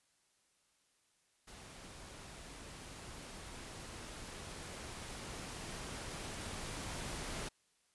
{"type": "noise with level ramp", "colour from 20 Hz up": "pink", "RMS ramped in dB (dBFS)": [-53, -42], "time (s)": [1.47, 7.49], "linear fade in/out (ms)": 10, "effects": ["white hiss -75 dBFS RMS until 7.94 s", "resampled to 24000 Hz"]}